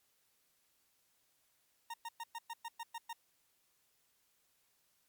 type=tone bursts; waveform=40% pulse; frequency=926 Hz; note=A#5; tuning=12 cents flat; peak=-40 dBFS; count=9; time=1.9-3.131 s; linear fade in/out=5 ms; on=39 ms; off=110 ms; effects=white hiss -75 dBFS RMS until 5.08 s + MP3 96 kbps